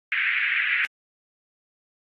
white band-pass noise, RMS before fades -24 dBFS, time 0.12-0.85 s, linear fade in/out 0 ms, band 1600 to 2500 Hz, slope 48 dB/octave, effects AAC 32 kbps

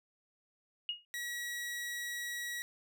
sine tone with exponential decay, 2873 Hz, F7, 48 cents sharp, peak -30 dBFS, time 0.89-1.05 s, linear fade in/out 1 ms, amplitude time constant 34 ms
sawtooth tone, 1920 Hz, B6, 49 cents flat, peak -34 dBFS, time 1.14-2.62 s, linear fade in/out 0 ms
effects none

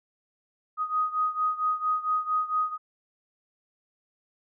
sine beating tone pair, 1248 / 1252.4 Hz, D#6 / D#6, +5 / +11 cents, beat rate 4.4 Hz, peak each -26 / -29 dBFS, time 0.77-2.78 s, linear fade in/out 50 ms, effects none

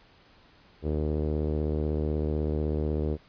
sawtooth tone with low-pass filter, 76.1 Hz, D#2, 38 cents flat, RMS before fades -28 dBFS, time 0.82-3.18 s, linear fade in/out 50 ms, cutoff 440 Hz, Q 2.8, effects pink hiss -58 dBFS RMS until 3.28 s + resampled to 11025 Hz

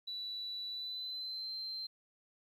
sine tone with pitch glide, 3951 to 4124 Hz, B7 to C8, 0 to -26 cents, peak -38 dBFS, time 0.07-1.87 s, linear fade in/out 10 ms, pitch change +74 cents, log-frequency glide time 0.69-1.52 s, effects tanh soft clip ceiling -34 dBFS + 12-bit

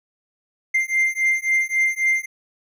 triangle beating tone pair, 2093 / 2096.7 Hz, C7 / C7, 0 / +3 cents, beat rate 3.7 Hz, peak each -19 dBFS, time 0.74-2.26 s, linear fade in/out 10 ms, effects none

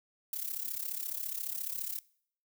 violet noise with amplitude modulation, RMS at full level -34 dBFS, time 0.33-1.99 s, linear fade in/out 2 ms, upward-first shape sine, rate 34.5 Hz, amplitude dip 80%, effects noise-tail reverb RT60 0.6 s tail -22 dB re dry

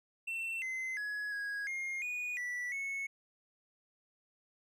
triangle tone with pitch steps, 2694 / 2057 / 1682 / 1652 / 2131 / 2462 / 1961 / 2200 Hz, E7 / C7 / G#6 / G#6 / C7 / D#7 / B6 / C#7, +37 / -30 / +22 / -10 / +31 / -19 / -13 / -14 cents, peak -34 dBFS, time 0.27-3.07 s, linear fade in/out 10 ms, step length 350 ms, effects none

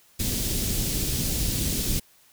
pink band-stop noise, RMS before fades -26 dBFS, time 0.19-2 s, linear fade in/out 10 ms, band 280 to 4200 Hz, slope 12 dB/octave, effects white hiss -58 dBFS RMS until 2.32 s

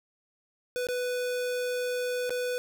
square tone with dropouts, 495.7 Hz, B4, 6 cents sharp, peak -29 dBFS, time 0.76-2.58 s, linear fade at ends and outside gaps 0 ms, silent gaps 0.869-0.887 / 2.295-2.305 s, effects none

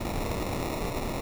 pink noise with sample-and-hold, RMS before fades -31 dBFS, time 0-1.21 s, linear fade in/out 10 ms, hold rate 1575 Hz, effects none

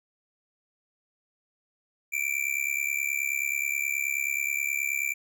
square tone with amplitude modulation, 2349 Hz, D7, in tune, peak -23 dBFS, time 2.12-5.14 s, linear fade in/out 20 ms, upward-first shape sine, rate 69.4 Hz, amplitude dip 95%, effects none

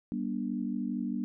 sine chord, G major, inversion none, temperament equal with one note detuned, 196 / 240.9 / 293.7 Hz, G3 / B3 / D4, 0 / -43 / 0 cents, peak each -35 / -33 / -37 dBFS, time 0.12-1.24 s, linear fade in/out 0 ms, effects none

